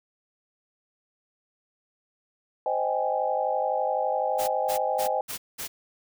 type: chord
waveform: sine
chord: Ab major seventh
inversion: first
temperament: just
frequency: 519.1 / 623 / 778.7 / 830.6 Hz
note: C5 / Eb5 / G5 / Ab5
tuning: -14 / +2 / -12 / 0 cents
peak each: -29 dBFS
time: 2.66-5.21 s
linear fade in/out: 2 ms
type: noise bursts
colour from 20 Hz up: white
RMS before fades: -34 dBFS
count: 5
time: 4.38-5.68 s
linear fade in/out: 20 ms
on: 100 ms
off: 200 ms
effects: none